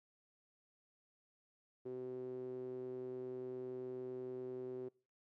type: tone with band-pass filter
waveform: sawtooth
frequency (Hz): 127.1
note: C3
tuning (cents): -50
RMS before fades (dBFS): -45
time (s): 1.85-4.89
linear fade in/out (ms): 10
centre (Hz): 370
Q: 6.5
effects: noise-tail reverb RT60 0.4 s tail -24 dB re dry